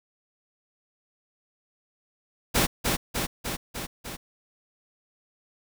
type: noise with echo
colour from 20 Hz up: pink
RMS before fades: -22 dBFS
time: 2.54-2.67 s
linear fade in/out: 20 ms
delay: 300 ms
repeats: 5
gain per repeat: -3 dB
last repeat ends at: 4.17 s
effects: none